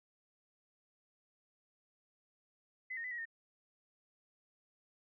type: tone with pitch steps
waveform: sine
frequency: 2028 / 1850 / 2003 / 1905 / 1832 Hz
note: B6 / A#6 / B6 / A#6 / A#6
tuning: +45 / -14 / +24 / +37 / -31 cents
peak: -39 dBFS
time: 2.9-3.255 s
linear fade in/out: 10 ms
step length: 71 ms
effects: none